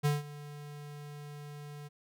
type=tone with ADSR envelope; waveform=square; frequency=146.6 Hz; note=D3; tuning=3 cents flat; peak=-25 dBFS; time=0.03-1.89 s; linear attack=25 ms; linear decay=170 ms; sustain=-19 dB; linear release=22 ms; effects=none